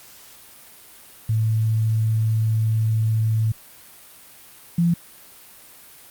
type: tone pair in turn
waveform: sine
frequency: 110.6 / 171.03 Hz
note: A2 / F3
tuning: +9 / -36 cents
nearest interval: minor sixth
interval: 755 cents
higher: second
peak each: -17 / -15 dBFS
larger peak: second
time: 1.29-3.52 / 4.78-4.94 s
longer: first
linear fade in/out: 5 ms
effects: white hiss -46 dBFS RMS until 6.1 s + Opus 48 kbps